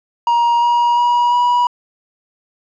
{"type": "tone with pitch steps", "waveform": "triangle", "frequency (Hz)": [945, 953.8, 962.6, 971.6], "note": ["A#5", "A#5", "B5", "B5"], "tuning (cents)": [23, 39, -45, -29], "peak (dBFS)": -9, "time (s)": [0.27, 1.67], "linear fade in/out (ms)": 2, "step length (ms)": 350, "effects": ["resampled to 16000 Hz", "8-bit"]}